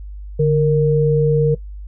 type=tone pair together; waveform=sine; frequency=146.75 / 464.3 Hz; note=D3 / A#4; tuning=-1 / -7 cents; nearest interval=octave + minor sixth; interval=1994 cents; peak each=-14 dBFS; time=0.39-1.55 s; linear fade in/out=10 ms; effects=noise-tail reverb RT60 0.1 s tail -19 dB re dry + added 50 Hz sine -29 dBFS peak until 1.87 s